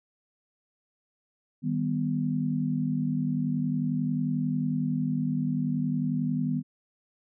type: chord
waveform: sine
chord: Eb augmented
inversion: none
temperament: equal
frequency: 155.56 / 196 / 246.9 Hz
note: Eb3 / G3 / B3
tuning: 0 / 0 / 0 cents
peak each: -29 / -32 / -28 dBFS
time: 1.62-6.63 s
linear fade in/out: 50 ms
effects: none